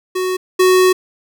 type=tone pair in turn; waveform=square; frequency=370 / 370 Hz; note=F#4 / F#4; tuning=0 / 0 cents; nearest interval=unison; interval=0 cents; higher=neither; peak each=-17 / -9 dBFS; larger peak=second; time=0.15-0.37 / 0.59-0.93 s; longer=second; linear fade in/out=10 ms; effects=none